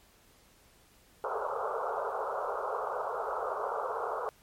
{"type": "band-pass noise", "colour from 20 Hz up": "pink", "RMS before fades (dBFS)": -34, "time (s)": [1.24, 4.29], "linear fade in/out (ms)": 0, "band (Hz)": [410, 1400], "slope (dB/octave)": 96, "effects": ["pink hiss -62 dBFS RMS until 4.42 s", "MP3 64 kbps"]}